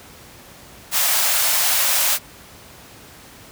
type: high-pass noise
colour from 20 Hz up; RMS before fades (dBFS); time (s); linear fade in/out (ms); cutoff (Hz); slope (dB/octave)
white; -18; 0.91-2.19; 50; 560; 48
effects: pink hiss -43 dBFS RMS until 3.51 s + high-pass 60 Hz 12 dB/octave